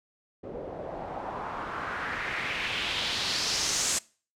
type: noise with low-pass filter sweep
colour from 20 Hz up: white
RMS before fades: -32 dBFS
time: 0.43-3.99 s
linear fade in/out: 10 ms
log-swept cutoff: 440 to 7700 Hz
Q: 2.5
effects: noise-tail reverb RT60 0.4 s tail -23 dB re dry